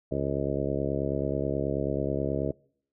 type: harmonic tone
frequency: 69.3 Hz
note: C#2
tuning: in tune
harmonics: 1 / 2 / 3 / 4 / 5 / 6 / 7 / 8 / 9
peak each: -37 / -33 / -37 / -34 / -34 / -34 / -36 / -36 / -35 dBFS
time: 0.11-2.52 s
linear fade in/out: 10 ms
effects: noise-tail reverb RT60 0.6 s tail -25 dB re dry